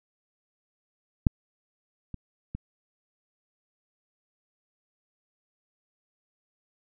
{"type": "clicks", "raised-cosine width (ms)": 5, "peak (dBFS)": [-6, -24, -21], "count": 3, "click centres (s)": [1.268, 2.143, 2.55], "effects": []}